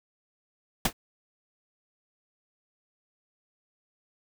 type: noise with exponential decay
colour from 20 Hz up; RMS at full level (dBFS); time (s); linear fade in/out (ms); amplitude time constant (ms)
pink; -18; 0.85-0.93; 5; 17
effects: none